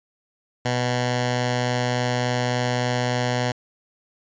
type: tone with notch filter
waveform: 10% pulse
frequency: 123.47 Hz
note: B2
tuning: in tune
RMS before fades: -23 dBFS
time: 0.65-3.52 s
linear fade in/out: 5 ms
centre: 330 Hz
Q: 1.3
effects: resampled to 16000 Hz